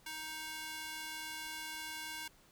square tone with high-pass filter, 313.2 Hz, D#4, 11 cents sharp, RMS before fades -44 dBFS, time 0.06-2.28 s, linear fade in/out 5 ms, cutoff 1500 Hz, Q 0.77, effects pink hiss -65 dBFS RMS until 2.51 s

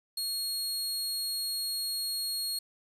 sawtooth tone, 4300 Hz, C8, 47 cents sharp, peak -28 dBFS, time 0.17-2.59 s, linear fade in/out 5 ms, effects resampled to 32000 Hz + 9-bit

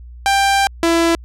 sawtooth tone pair in turn, 790 / 334.2 Hz, G5 / E4, +13 / +24 cents, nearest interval octave + minor third, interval 1489 cents, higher first, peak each -8 dBFS, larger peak neither, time 0.26-0.67 / 0.83-1.15 s, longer first, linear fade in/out 0 ms, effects added 60 Hz sine -33 dBFS peak until 1.24 s + low-pass 10000 Hz 12 dB/octave

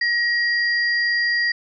sine tone pair together, 1898 / 4783 Hz, A#6 / D8, +31 / +31 cents, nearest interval octave + major third, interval 1600 cents, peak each -18 / -25 dBFS, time 0.01-1.52 s, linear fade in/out 5 ms, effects none

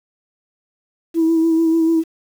sine tone with vibrato, 326.7 Hz, E4, 15 cents flat, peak -11 dBFS, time 1.14-2.04 s, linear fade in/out 50 ms, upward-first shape sine, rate 6.8 Hz, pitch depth 26 cents each way, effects tanh soft clip ceiling -8 dBFS + 7-bit

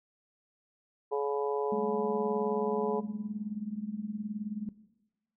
harmonic tone, 141.6 Hz, C#3, 37 cents sharp, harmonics 3 / 4 / 5 / 6 / 7, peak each -29 / -39 / -40 / -39 / -38 dBFS, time 1.11-3.01 s, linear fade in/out 20 ms
sine tone with tremolo, 211.2 Hz, G#3, 29 cents sharp, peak -29 dBFS, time 1.72-4.69 s, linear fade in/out 2 ms, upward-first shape triangle, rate 19 Hz, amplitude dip 85%
effects noise-tail reverb RT60 1.0 s tail -17 dB re dry

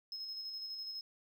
sine tone with tremolo, 5160 Hz, E8, 38 cents flat, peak -37 dBFS, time 0.12-1.01 s, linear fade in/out 2 ms, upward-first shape square, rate 12 Hz, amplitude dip 40%, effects tanh soft clip ceiling -39 dBFS + 12-bit

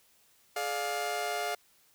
sawtooth chord, D diminished, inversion second, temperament just, 422.9 / 587.3 / 704.8 Hz, Ab4 / D5 / F5, +31 / 0 / +16 cents, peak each -34 / -35 / -29 dBFS, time 0.56-1.55 s, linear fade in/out 5 ms, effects white hiss -65 dBFS RMS until 1.94 s

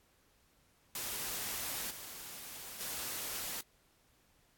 white noise with level steps, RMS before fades -39 / -47 / -40 dBFS, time 0.95-3.61 s, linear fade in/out 2 ms, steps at 1.9 / 2.8 s, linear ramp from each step 10 ms, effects pink hiss -70 dBFS RMS until 4.57 s + AAC 64 kbps

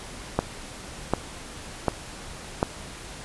click train, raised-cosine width 1 ms, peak -6 dBFS, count 4, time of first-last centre 0.39-2.629 s, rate 1.34 Hz, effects pink hiss -40 dBFS RMS until 3.24 s + resampled to 24000 Hz

